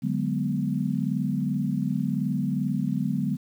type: chord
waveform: sine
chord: G# half-diminished seventh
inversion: second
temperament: equal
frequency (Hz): 146.83 / 185 / 207.7 / 246.9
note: D3 / F#3 / G#3 / B3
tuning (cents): 0 / 0 / 0 / 0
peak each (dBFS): -29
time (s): 0.02-3.37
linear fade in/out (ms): 20
effects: 9-bit